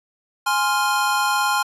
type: chord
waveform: square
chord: F minor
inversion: first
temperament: equal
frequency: 830.6 / 1046.5 / 1396.9 Hz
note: Ab5 / C6 / F6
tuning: 0 / 0 / 0 cents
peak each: -23 dBFS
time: 0.46-1.63 s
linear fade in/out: 10 ms
effects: resampled to 32000 Hz